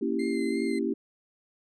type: chord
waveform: sine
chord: A# diminished seventh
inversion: none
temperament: equal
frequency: 233.1 / 277.2 / 329.6 / 392 Hz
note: A#3 / C#4 / E4 / G4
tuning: 0 / 0 / 0 / 0 cents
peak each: -31 dBFS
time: 0.01-0.94 s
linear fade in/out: 10 ms
type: tone with vibrato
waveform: 35% pulse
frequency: 2085 Hz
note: C7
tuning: 7 cents flat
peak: -37 dBFS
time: 0.19-0.79 s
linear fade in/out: 5 ms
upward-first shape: sine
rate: 2.9 Hz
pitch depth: 24 cents each way
effects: resampled to 22050 Hz